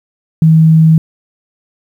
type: tone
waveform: sine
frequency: 160 Hz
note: D#3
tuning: 49 cents sharp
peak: -3 dBFS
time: 0.42-0.98 s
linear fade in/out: 2 ms
effects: 7-bit